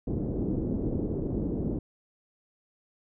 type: low-pass noise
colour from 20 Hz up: white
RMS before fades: -30 dBFS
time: 0.07-1.79 s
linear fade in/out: 5 ms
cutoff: 370 Hz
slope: 24 dB/octave
effects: none